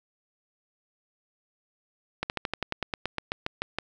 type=slowing click train; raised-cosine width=0.3 ms; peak=-12 dBFS; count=15; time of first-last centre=2.23-3.786 s; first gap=69 ms; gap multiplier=1.07; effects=none